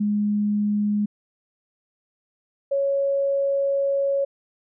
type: tone pair in turn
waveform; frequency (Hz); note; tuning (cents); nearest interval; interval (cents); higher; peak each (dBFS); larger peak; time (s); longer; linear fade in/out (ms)
sine; 207.7 / 554.5; G#3 / C#5; 0 / 0; octave + perfect fourth; 1700; second; -19; neither; 0-1.06 / 2.71-4.25; second; 10
effects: none